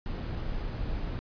brown noise, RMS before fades -33 dBFS, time 0.06-1.19 s, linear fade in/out 0 ms, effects resampled to 11025 Hz

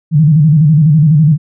sine tone with vibrato, 153 Hz, D#3, 29 cents flat, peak -4 dBFS, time 0.11-1.38 s, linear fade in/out 50 ms, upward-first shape square, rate 12 Hz, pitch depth 98 cents each way, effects none

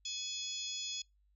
harmonic tone with a mistuned harmonic, 844 Hz, G#5, 28 cents sharp, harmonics 3 / 4 / 5 / 6 / 7 / 8, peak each -50 / -41 / -50 / -44 / -53 / -44 dBFS, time 0.05-1.02 s, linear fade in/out 5 ms, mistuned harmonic 5, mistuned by +22 cents, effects noise-tail reverb RT60 0.2 s tail -26 dB re dry + added 50 Hz sine -68 dBFS peak until 1.35 s

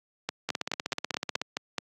two click trains, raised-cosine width 0.2 ms, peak -12 / -11 dBFS, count 16 / 8, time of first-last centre 0.49-1.416 / 0.29-1.783 s, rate 16.2 / 4.69 Hz, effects high-pass 150 Hz 12 dB/octave + Opus 48 kbps

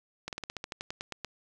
slowing click train, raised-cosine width 0.2 ms, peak -19 dBFS, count 13, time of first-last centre 0.28-1.247 s, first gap 48 ms, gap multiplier 1.09, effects none

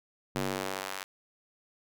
square tone with high-pass filter sweep, 47.89 Hz, G1, 40 cents flat, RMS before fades -35 dBFS, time 0.35-1.04 s, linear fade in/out 10 ms, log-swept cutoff 170 to 1300 Hz, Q 0.75, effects none

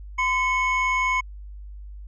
triangle tone pair together, 1024 / 2201 Hz, C6 / C#7, -38 / -13 cents, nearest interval octave + minor second, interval 1325 cents, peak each -21 dBFS, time 0.18-1.21 s, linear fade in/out 10 ms, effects added 50 Hz sine -36 dBFS peak until 2.07 s + resampled to 22050 Hz

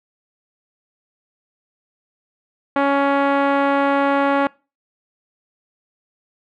5% pulse tone with low-pass filter, 279.2 Hz, C#4, 13 cents sharp, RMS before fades -17 dBFS, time 2.76-4.47 s, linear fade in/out 2 ms, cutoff 1000 Hz, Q 0.77, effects noise-tail reverb RT60 0.3 s tail -23 dB re dry

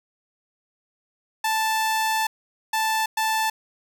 sawtooth tone bursts at uneven times, 880 Hz, A5, in tune, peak -17 dBFS, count 3, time 1.44-2.27 / 2.73-3.06 / 3.17-3.5 s, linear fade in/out 5 ms, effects none

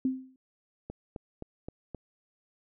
sine tone with exponential decay, 260.5 Hz, C4, 7 cents flat, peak -22 dBFS, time 0.05-0.36 s, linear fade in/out 2 ms, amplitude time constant 67 ms
click train, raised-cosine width 2 ms, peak -25 dBFS, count 5, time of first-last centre 0.9-1.947 s, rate 3.82 Hz
effects none

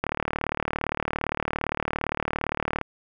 click train, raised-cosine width 0.5 ms, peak -10 dBFS, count 105, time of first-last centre 0.04-2.813 s, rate 37.5 Hz, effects none

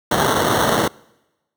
white noise with sample-and-hold, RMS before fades -17 dBFS, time 0.11-0.88 s, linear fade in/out 5 ms, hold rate 2450 Hz, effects noise-tail reverb RT60 1.0 s tail -25 dB re dry + high-pass 100 Hz 12 dB/octave

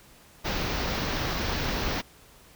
pink band-stop noise, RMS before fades -29 dBFS, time 0.44-2.02 s, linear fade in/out 20 ms, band 5900 to 16000 Hz, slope 48 dB/octave, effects pink hiss -54 dBFS RMS until 2.55 s

